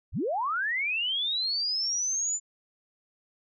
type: linear sweep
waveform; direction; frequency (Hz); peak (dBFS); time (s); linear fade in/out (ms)
sine; up; 30.65 to 7130; -26; 0.12-2.4; 50
effects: none